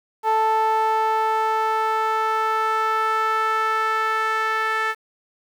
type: tone with band-pass filter sweep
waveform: sawtooth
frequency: 440 Hz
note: A4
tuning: in tune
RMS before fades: -21 dBFS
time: 0.23-4.95 s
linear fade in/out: 50 ms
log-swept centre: 910 to 1600 Hz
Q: 3.1
effects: 8-bit